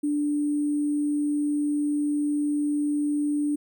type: tone with sample-and-hold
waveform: sine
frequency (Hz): 293.7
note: D4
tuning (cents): 0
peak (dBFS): -22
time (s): 0.03-3.56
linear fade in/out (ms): 10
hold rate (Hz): 8820
effects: none